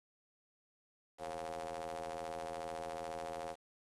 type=ring-modulated tone; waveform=sawtooth; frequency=82.41 Hz; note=E2; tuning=in tune; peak=-34 dBFS; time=1.18-3.56 s; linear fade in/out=50 ms; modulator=625 Hz; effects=resampled to 24000 Hz + 10-bit